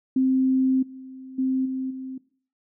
sine tone with level steps, 261.6 Hz, C4, in tune, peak -17 / -37 / -20 / -25 / -31 dBFS, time 0.16-2.18 s, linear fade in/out 5 ms, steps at 0.82 / 1.38 / 1.65 / 1.9 s, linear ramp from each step 10 ms, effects noise-tail reverb RT60 0.5 s tail -20 dB re dry

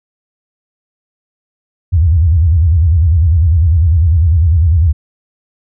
sine tone with vibrato, 82.1 Hz, E2, 6 cents flat, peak -6 dBFS, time 1.92-4.93 s, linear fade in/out 20 ms, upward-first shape square, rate 10 Hz, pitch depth 160 cents each way, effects none

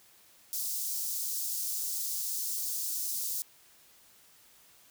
white high-pass noise, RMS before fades -34 dBFS, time 0.53-3.42 s, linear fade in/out 0 ms, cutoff 5000 Hz, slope 24 dB/octave, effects white hiss -60 dBFS RMS until 4.9 s

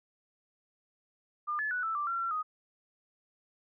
sine tone with pitch steps, 1204 / 1723 / 1478 / 1321 / 1176 / 1366 / 1358 / 1248 Hz, D6 / A6 / F#6 / E6 / D6 / F6 / F6 / D#6, +43 / -37 / -2 / +3 / +2 / -39 / -49 / +5 cents, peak -30 dBFS, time 1.47-2.43 s, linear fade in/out 20 ms, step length 120 ms, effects none

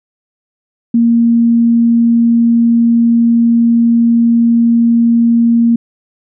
sine tone, 233.1 Hz, A#3, in tune, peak -6 dBFS, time 0.94-5.76 s, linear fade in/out 5 ms, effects none

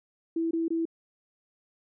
sine tone bursts, 329.6 Hz, E4, in tune, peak -25 dBFS, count 3, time 0.36-0.854 s, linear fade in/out 5 ms, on 150 ms, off 22 ms, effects none

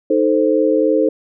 sine chord, A diminished, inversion second, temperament equal, 311.1 / 440 / 523.3 Hz, Eb4 / A4 / C5, 0 / 0 / 0 cents, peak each -16 dBFS, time 0.1-1.09 s, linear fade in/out 5 ms, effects none

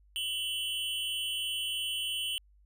square tone with amplitude modulation, 3000 Hz, F#7, 23 cents sharp, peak -28 dBFS, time 0.16-2.38 s, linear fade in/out 0 ms, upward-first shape sine, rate 257 Hz, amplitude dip 95%, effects added 50 Hz sine -59 dBFS peak until 2.65 s

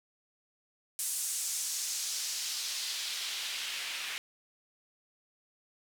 white noise with band-pass filter sweep, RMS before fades -36 dBFS, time 0.99-4.18 s, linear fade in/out 0 ms, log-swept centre 8900 to 2400 Hz, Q 1.4, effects none

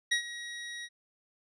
25% pulse tone with ADSR envelope, 1900 Hz, A#6, 33 cents sharp, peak -20 dBFS, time 0.11-0.89 s, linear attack 11 ms, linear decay 97 ms, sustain -15 dB, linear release 48 ms, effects resampled to 22050 Hz

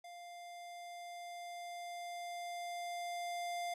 square tone with level ramp, 698.5 Hz, F5, in tune, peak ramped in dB -50 to -38 dBFS, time 0.04-3.74 s, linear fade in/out 5 ms, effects low-pass 11000 Hz 12 dB/octave

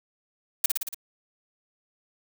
blue noise with echo, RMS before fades -20 dBFS, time 0.64-0.66 s, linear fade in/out 5 ms, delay 57 ms, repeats 5, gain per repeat -3 dB, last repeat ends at 0.945 s, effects none

